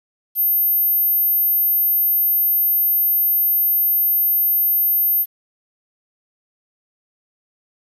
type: tone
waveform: sine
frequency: 13140 Hz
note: G#9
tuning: 20 cents flat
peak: -14 dBFS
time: 0.35-5.26 s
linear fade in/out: 50 ms
effects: 8-bit